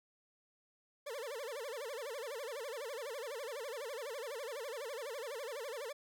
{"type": "tone with vibrato", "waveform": "40% pulse", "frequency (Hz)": 510, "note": "C5", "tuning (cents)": -44, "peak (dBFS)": -40, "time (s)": [1.06, 5.93], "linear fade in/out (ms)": 10, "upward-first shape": "sine", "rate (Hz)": 12, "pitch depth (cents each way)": 260, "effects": []}